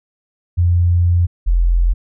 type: tone pair in turn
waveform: sine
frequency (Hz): 87.31 / 43.1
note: F2 / F1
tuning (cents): 0 / -22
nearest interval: octave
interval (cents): 1222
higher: first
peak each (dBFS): -10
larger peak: neither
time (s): 0.57-1.27 / 1.46-1.94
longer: first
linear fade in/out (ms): 20
effects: none